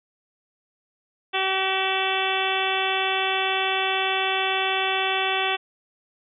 harmonic tone, 381.9 Hz, G4, 45 cents flat, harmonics 1 / 2 / 3 / 4 / 5 / 6 / 7 / 8 / 9, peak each -30 / -27 / -31 / -32 / -32 / -32 / -28 / -32 / -30 dBFS, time 1.33-5.57 s, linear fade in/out 20 ms, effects none

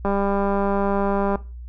click train, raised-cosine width 1 ms, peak -10 dBFS, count 261, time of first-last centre 0.05-1.357 s, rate 199 Hz, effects noise-tail reverb RT60 0.3 s tail -18 dB re dry + added 60 Hz sine -33 dBFS peak until 1.68 s

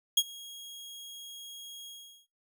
sawtooth tone with ADSR envelope, 3286 Hz, G#7, 19 cents flat, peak -16 dBFS, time 0.17-2.27 s, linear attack 6 ms, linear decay 50 ms, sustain -24 dB, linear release 400 ms, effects noise-tail reverb RT60 0.3 s tail -26 dB re dry

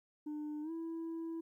sine tone with pitch glide, 300 to 329 Hz, D4 to E4, +37 to -3 cents, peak -36 dBFS, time 0.26-1.41 s, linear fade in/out 10 ms, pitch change +160 cents, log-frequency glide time 0.62-0.71 s, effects tanh soft clip ceiling -38 dBFS + 13-bit

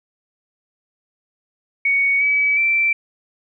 sine tone with pitch steps, 2232 / 2285 / 2340 Hz, C#7 / D7 / D7, +11 / -48 / -7 cents, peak -14 dBFS, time 1.85-2.93 s, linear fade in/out 5 ms, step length 360 ms, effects none

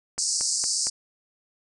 click train, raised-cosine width 0.5 ms, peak -22 dBFS, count 4, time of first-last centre 0.18-0.87 s, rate 4.35 Hz
pink band-pass noise, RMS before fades -26 dBFS, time 0.18-0.9 s, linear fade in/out 10 ms, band 4600 to 9200 Hz, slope 96 dB/octave
effects none

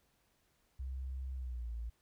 sine tone with pitch glide, 65.41 to 57.27 Hz, C2 to A#1, 0 to -30 cents, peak -38 dBFS, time 0.79-1.9 s, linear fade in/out 10 ms, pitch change -230 cents, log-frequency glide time 1.34-1.72 s, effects pink hiss -75 dBFS RMS until 2.01 s

